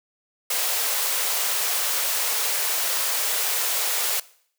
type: high-pass noise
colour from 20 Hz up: white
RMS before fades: -24 dBFS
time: 0.5-4.2 s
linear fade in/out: 5 ms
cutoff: 420 Hz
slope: 48 dB/octave
effects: noise-tail reverb RT60 0.6 s tail -20 dB re dry